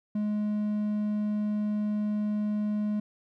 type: tone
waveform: triangle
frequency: 210 Hz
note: G#3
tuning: 19 cents sharp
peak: -24 dBFS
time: 0.15-3 s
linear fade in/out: 5 ms
effects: none